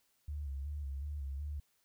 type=tone with vibrato; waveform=sine; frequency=71 Hz; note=C#2; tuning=42 cents sharp; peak=-37 dBFS; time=0.28-1.6 s; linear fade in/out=5 ms; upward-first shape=square; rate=2.7 Hz; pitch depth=62 cents each way; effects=white hiss -75 dBFS RMS until 1.84 s